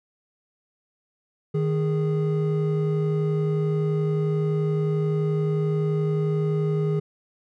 triangle tone pair together, 155 / 413.5 Hz, D#3 / G#4, -6 / -8 cents, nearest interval octave + perfect fourth, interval 1698 cents, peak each -20 / -24 dBFS, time 1.54-7 s, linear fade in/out 10 ms, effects none

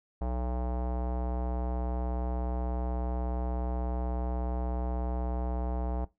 square tone with low-pass filter, 61.74 Hz, B1, in tune, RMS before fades -32 dBFS, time 0.21-6.05 s, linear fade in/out 5 ms, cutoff 780 Hz, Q 2.5, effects noise-tail reverb RT60 0.2 s tail -19 dB re dry

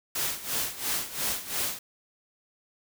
white noise with tremolo, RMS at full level -28 dBFS, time 0.15-1.79 s, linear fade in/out 5 ms, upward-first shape sine, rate 2.9 Hz, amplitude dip 80%, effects none

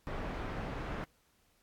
pink low-pass noise, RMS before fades -39 dBFS, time 0.07-1.04 s, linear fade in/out 0 ms, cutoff 1700 Hz, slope 12 dB/octave, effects pink hiss -71 dBFS RMS until 1.62 s + AAC 64 kbps

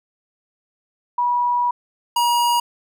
sine / square tone pair in turn, 971 / 954.9 Hz, B5 / A#5, -30 / +41 cents, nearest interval unison, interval 29 cents, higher first, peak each -16 dBFS, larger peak neither, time 1.18-1.71 / 2.16-2.6 s, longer first, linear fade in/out 5 ms, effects none

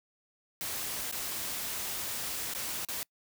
white noise with dropouts, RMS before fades -36 dBFS, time 0.61-3.03 s, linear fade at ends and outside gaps 0 ms, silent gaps 1.113-1.125 / 2.537-2.549 / 2.849-2.886 s, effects noise-tail reverb RT60 0.1 s tail -26 dB re dry

